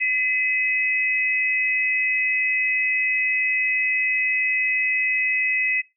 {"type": "tone pair together", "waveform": "sine", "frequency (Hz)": [2023, 2549], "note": ["B6", "D#7"], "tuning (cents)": [41, 41], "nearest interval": "major third", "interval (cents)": 400, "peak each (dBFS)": [-22, -22], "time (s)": [0, 5.82], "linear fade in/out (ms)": 20, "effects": ["noise-tail reverb RT60 0.2 s tail -18 dB re dry"]}